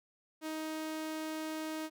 sawtooth tone, 313.8 Hz, D#4, 15 cents sharp, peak -33 dBFS, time 0.41-1.9 s, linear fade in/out 50 ms, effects none

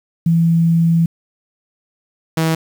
sine / sawtooth tone pair in turn, 166.4 / 161.48 Hz, E3 / E3, +17 / -35 cents, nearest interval minor second, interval 52 cents, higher first, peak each -10 dBFS, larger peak neither, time 0.26-1.06 / 2.37-2.55 s, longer first, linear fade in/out 5 ms, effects 7-bit

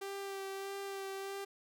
sawtooth tone with vibrato, 392 Hz, G4, in tune, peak -36 dBFS, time 0.01-1.45 s, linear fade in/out 10 ms, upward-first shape sine, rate 1.6 Hz, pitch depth 17 cents each way, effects none

